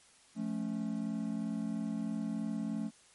triangle chord, F augmented, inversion none, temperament equal with one note detuned, 174.61 / 217.6 / 277.2 Hz, F3 / A3 / C#4, 0 / -19 / 0 cents, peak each -39 / -33 / -38 dBFS, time 0.35-2.91 s, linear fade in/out 50 ms, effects white hiss -62 dBFS RMS until 3.14 s + MP3 48 kbps

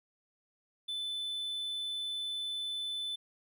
triangle tone, 3510 Hz, A7, 5 cents flat, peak -33 dBFS, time 0.88-3.16 s, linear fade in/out 10 ms, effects none

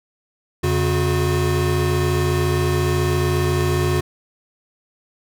square tone cluster, 85.8 / 140.2 / 361.5 Hz, F2 / C#3 / F#4, -30 / +20 / -40 cents, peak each -22 dBFS, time 0.63-4.01 s, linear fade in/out 10 ms, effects none

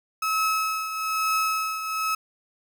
35% pulse tone with tremolo, 1291 Hz, E6, 37 cents flat, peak -19 dBFS, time 0.22-2.15 s, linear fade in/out 5 ms, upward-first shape triangle, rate 1.1 Hz, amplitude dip 65%, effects none

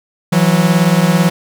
45% pulse beating tone pair, 164.81 / 182.81 Hz, E3 / F#3, 0 / -21 cents, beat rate 18 Hz, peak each -12 dBFS, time 0.32-1.3 s, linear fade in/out 10 ms, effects none

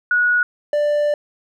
sine / triangle tone pair in turn, 1459 / 589.8 Hz, F#6 / D5, -25 / +7 cents, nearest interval octave + major third, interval 1568 cents, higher first, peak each -13 dBFS, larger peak neither, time 0.11-0.43 / 0.73-1.14 s, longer second, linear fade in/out 2 ms, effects none

